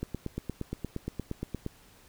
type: click train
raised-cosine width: 3 ms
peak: -20 dBFS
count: 15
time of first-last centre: 0.03-1.664 s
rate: 8.57 Hz
effects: pink hiss -58 dBFS RMS until 2.08 s